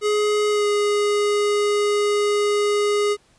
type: tone with pitch glide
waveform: square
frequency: 419.2 to 413.2 Hz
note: G#4 to G#4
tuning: +16 to -9 cents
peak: -18 dBFS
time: 0.01-3.17 s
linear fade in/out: 50 ms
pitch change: -25 cents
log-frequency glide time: 0.5-0.66 s
effects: pink hiss -58 dBFS RMS until 3.38 s + resampled to 22050 Hz